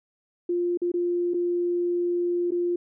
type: tone with dropouts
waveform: sine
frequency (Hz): 350.1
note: F4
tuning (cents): +4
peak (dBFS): -22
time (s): 0.49-2.76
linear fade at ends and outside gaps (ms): 5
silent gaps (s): 0.774-0.817 / 0.918-0.939 / 1.337-1.342 / 2.508-2.518
effects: none